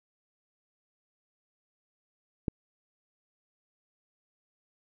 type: click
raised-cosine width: 3 ms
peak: -15 dBFS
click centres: 2.482 s
effects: none